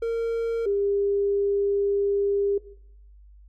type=tone pair in turn; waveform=triangle / sine; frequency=460 / 401.7 Hz; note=A#4 / G4; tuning=-23 / +42 cents; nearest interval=major second; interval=235 cents; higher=first; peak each=-21 dBFS; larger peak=neither; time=0.02-0.66 / 0.66-2.58 s; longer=second; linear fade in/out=5 ms; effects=noise-tail reverb RT60 0.7 s tail -17 dB re dry + added 50 Hz sine -47 dBFS peak until 3.48 s